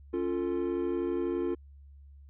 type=chord; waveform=triangle; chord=Db augmented; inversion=none; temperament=equal with one note detuned; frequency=277.2 / 349.2 / 445.9 Hz; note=Db4 / F4 / A4; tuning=0 / 0 / +23 cents; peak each=-33 / -28 / -34 dBFS; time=0.13-1.55 s; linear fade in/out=10 ms; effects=added 70 Hz sine -49 dBFS peak until 2.29 s + resampled to 8000 Hz